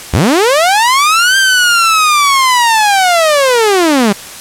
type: linear two-way sweep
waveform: sawtooth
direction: up then down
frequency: 58.27 to 1587 to 190 Hz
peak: -3 dBFS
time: 0.13-4.13 s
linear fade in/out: 10 ms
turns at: 1.37 s
effects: white hiss -28 dBFS RMS until 4.4 s + low-pass 11000 Hz 12 dB/octave